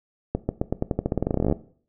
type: accelerating click train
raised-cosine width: 2 ms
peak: -9 dBFS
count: 23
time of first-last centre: 0.35-1.525 s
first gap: 140 ms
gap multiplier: 0.89
effects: noise-tail reverb RT60 0.5 s tail -17 dB re dry